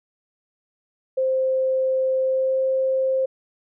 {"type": "tone with pitch glide", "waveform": "sine", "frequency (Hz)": [523.3, 526.9], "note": ["C5", "C5"], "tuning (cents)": [0, 12], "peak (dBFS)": -18, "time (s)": [1.17, 3.26], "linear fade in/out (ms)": 10, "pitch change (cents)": 12, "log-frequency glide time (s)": [2.21, 2.6], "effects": []}